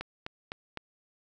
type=click train; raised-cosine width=0.3 ms; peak=-20 dBFS; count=4; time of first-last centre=0.01-0.773 s; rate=3.93 Hz; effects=none